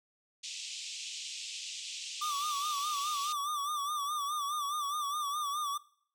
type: band-pass noise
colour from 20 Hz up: pink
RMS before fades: -42 dBFS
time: 0.43-3.33 s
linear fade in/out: 10 ms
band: 2600 to 7900 Hz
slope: 48 dB/octave
type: tone with vibrato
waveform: square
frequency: 1172 Hz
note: D6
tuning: 4 cents flat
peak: -33 dBFS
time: 2.21-5.78 s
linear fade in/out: 10 ms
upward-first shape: sine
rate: 4.8 Hz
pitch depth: 78 cents each way
effects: noise-tail reverb RT60 0.6 s tail -21 dB re dry